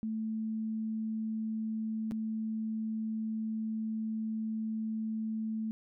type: tone with dropouts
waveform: sine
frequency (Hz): 220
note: A3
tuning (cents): 0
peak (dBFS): -32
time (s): 0.03-5.71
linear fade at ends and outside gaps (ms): 0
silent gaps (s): 2.111-2.119
effects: none